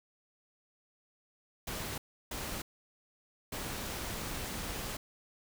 pink noise bursts at uneven times, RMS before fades -39 dBFS, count 3, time 1.67-1.98 / 2.31-2.62 / 3.52-4.97 s, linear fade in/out 5 ms, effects none

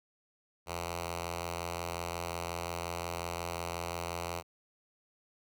5% pulse tone with notch filter, 85.6 Hz, F2, 34 cents flat, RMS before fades -38 dBFS, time 0.66-4.43 s, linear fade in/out 50 ms, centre 240 Hz, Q 0.73, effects none

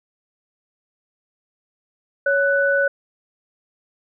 sine tone pair together, 558 / 1489.7 Hz, C#5 / F#6, +11 / +11 cents, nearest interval octave + perfect fourth, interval 1700 cents, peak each -18 dBFS, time 2.26-2.88 s, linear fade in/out 5 ms, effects none

